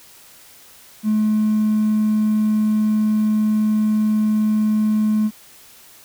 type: tone with hard clipping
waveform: triangle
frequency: 214.4 Hz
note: A3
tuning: 45 cents flat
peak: -15 dBFS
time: 1.03-5.31 s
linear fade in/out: 50 ms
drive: 4 dB
effects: white hiss -46 dBFS RMS until 6.04 s